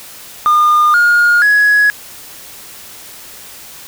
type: tone with pitch steps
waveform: triangle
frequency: 1213 / 1425.9 / 1676.3 Hz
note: D#6 / F6 / G#6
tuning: -44 / +36 / +16 cents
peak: -4 dBFS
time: 0.46-1.9 s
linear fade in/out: 0 ms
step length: 480 ms
effects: tanh soft clip ceiling -2 dBFS + white hiss -34 dBFS RMS until 3.87 s